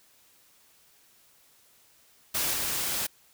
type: noise with level steps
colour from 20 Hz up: white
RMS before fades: -28 / -30 dBFS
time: 2.34-3.07 s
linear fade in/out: 10 ms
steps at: 2.53 s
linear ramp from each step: 5 ms
effects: white hiss -61 dBFS RMS until 3.33 s